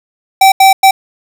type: tone bursts at uneven times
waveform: square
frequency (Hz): 773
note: G5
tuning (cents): -24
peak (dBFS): -3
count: 3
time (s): 0.41-0.52 / 0.6-0.73 / 0.83-0.91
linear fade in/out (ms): 5
effects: none